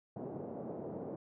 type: band-pass noise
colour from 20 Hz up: white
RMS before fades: -43 dBFS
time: 0.16-1.16 s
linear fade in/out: 5 ms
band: 120 to 590 Hz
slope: 24 dB/octave
effects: none